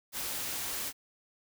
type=noise; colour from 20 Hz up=white; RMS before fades=-36 dBFS; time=0.12-0.93 s; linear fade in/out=50 ms; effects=none